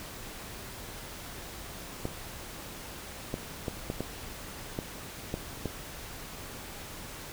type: clicks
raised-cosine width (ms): 2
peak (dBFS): -18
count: 8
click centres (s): 2.054 / 3.341 / 3.682 / 3.901 / 4.006 / 4.789 / 5.341 / 5.657
effects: pink hiss -43 dBFS RMS until 7.32 s